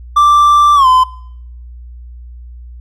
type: tone with pitch glide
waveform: triangle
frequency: 1174.7 to 1022.6 Hz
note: D6 to C6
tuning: 0 to -40 cents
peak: -3 dBFS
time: 0.16-1.04 s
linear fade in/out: 10 ms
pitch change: -240 cents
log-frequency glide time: 0.75-0.87 s
effects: noise-tail reverb RT60 0.7 s tail -23 dB re dry + added 60 Hz sine -29 dBFS peak until 2.8 s